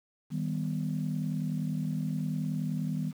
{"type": "chord", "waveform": "sine", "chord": "Eb augmented", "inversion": "none", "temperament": "equal with one note detuned", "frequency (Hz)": [156.74, 196, 246.9], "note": ["Eb3", "G3", "B3"], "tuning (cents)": [13, 0, 0], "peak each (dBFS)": [-31, -34, -35], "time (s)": [0.3, 3.13], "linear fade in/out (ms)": 50, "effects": ["tanh soft clip ceiling -21 dBFS", "9-bit"]}